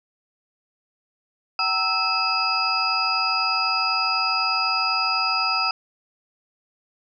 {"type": "tone cluster", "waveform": "sine", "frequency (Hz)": [762, 918, 1312, 2607, 4904], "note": ["G5", "A#5", "E6", "E7", "D#8"], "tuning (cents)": [-49, -27, -9, -20, -26], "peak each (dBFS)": [-29, -32, -24, -26, -24], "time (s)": [1.59, 5.71], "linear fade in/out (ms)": 2, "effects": []}